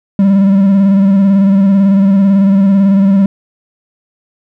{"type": "tone with vibrato", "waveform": "triangle", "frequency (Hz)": 196, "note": "G3", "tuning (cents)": 0, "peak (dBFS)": -3, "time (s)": [0.19, 3.26], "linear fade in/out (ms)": 2, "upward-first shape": "square", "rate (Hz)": 18, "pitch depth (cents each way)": 34, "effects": []}